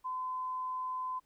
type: tone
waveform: sine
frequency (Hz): 1021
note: C6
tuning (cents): -43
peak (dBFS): -34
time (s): 0.04-1.2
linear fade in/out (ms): 20
effects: pink hiss -74 dBFS RMS until 1.25 s